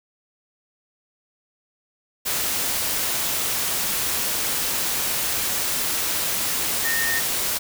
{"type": "tone in noise", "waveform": "sine", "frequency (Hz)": 1836, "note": "A#6", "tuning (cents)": -27, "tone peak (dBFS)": -23, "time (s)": [6.84, 7.21], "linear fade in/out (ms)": 20, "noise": "white", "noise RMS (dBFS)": -24, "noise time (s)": [2.25, 7.59], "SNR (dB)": -2, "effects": []}